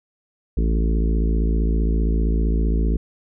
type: harmonic tone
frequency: 55.3 Hz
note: A1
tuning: 9 cents sharp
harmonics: 1 / 3 / 4 / 5 / 6 / 7 / 8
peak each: -17 / -27 / -29 / -31 / -33 / -34 / -35 dBFS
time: 0.57-2.97 s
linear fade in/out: 5 ms
effects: none